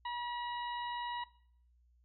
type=harmonic tone; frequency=963 Hz; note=B5; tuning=44 cents flat; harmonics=1 / 2 / 3 / 4; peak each=-37 / -46 / -49 / -50 dBFS; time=0.05-1.24 s; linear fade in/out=5 ms; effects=noise-tail reverb RT60 0.6 s tail -18 dB re dry + added 60 Hz sine -65 dBFS peak until 2.04 s